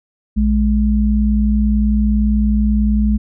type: tone pair together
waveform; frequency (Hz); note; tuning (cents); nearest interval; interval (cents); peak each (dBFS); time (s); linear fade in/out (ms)
sine; 59.04 / 210.4; A#1 / G#3; +23 / +23; octave + minor seventh; 2200; -14; 0.36-3.18; 20
effects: none